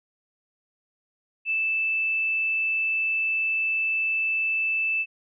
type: tone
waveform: sine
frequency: 2637 Hz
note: E7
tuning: in tune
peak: -22 dBFS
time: 1.45-5.06 s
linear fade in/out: 50 ms
effects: none